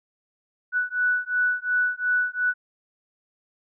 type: beating tone pair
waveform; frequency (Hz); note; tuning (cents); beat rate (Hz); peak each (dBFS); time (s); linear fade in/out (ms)
sine; 1480 / 1482.8; F#6 / F#6; 0 / +3; 2.8; -24; 0.72-2.54; 50
effects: none

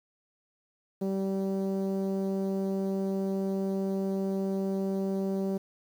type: tone with low-pass filter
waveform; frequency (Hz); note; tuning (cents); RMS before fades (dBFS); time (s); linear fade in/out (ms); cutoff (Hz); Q
sawtooth; 193.4; G3; -23; -30; 1.01-5.58; 10; 500; 1.5
effects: 9-bit

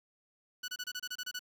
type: tone bursts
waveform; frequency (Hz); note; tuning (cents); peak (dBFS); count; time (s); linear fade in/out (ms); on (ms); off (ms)
15% pulse; 1480; F#6; 0; -30; 10; 0.63-1.393; 10; 52; 27
effects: 10-bit

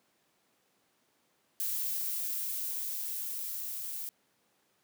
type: noise with level ramp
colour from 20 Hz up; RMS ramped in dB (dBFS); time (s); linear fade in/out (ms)
violet; -33 to -39; 1.6-4.09; 0
effects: pink hiss -72 dBFS RMS until 4.83 s + high-pass 200 Hz 12 dB/octave

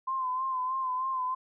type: tone with vibrato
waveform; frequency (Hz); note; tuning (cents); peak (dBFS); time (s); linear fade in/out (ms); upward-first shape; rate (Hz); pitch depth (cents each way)
sine; 1035; C6; -19; -28; 0.07-1.35; 10; sine; 3.2; 45
effects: none

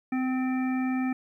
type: harmonic tone with a mistuned harmonic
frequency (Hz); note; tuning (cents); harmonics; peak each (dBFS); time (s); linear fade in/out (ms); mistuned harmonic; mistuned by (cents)
257.8; C4; -26; 1 / 3 / 5 / 7 / 9; -25 / -37 / -42 / -41 / -41; 0.12-1.13; 5; 9; +21
effects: 11-bit

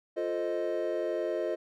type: chord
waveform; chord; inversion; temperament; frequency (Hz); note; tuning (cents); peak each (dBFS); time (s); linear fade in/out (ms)
triangle; F dominant seventh; none; equal with one note detuned; 349.2 / 440 / 521.4 / 622.3; F4 / A4 / C5 / Eb5; 0 / 0 / -6 / 0; -32 / -34 / -34 / -31; 0.16-1.56; 20
effects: none

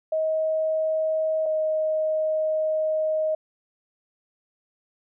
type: tone pair in turn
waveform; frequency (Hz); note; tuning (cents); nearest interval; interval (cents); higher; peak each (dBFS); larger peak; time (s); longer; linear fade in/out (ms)
sine; 632 / 625.5; D#5 / D#5; +27 / +9; unison; 18; first; -21; neither; 0.12-1.46 / 1.46-3.35; second; 5
effects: none

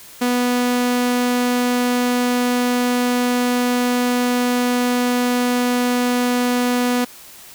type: tone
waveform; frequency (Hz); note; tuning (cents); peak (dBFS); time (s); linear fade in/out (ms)
sawtooth; 246; B3; -7; -12; 0.21-7.05; 10
effects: white hiss -41 dBFS RMS until 7.54 s

